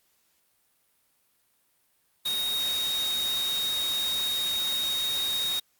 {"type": "tone in noise", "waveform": "sine", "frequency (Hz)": 3746, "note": "A#7", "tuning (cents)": 8, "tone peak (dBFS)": -26, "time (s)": [2.25, 5.6], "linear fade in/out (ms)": 10, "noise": "white", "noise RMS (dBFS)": -35, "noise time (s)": [2.25, 5.6], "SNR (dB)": 6, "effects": ["white hiss -69 dBFS RMS until 5.79 s", "Opus 48 kbps"]}